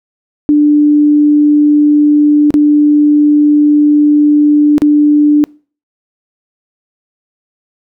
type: tone with dropouts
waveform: sine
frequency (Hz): 296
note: D4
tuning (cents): +14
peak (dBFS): -4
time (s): 0.49-5.44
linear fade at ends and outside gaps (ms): 0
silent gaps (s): 2.505-2.541 / 4.781-4.819
effects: noise-tail reverb RT60 0.4 s tail -26 dB re dry